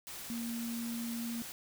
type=tone in noise; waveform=sine; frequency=233.1 Hz; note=A#3; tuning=in tune; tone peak=-36 dBFS; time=0.3-1.42 s; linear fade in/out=0 ms; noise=white; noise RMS=-45 dBFS; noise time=0.07-1.52 s; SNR=+6 dB; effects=none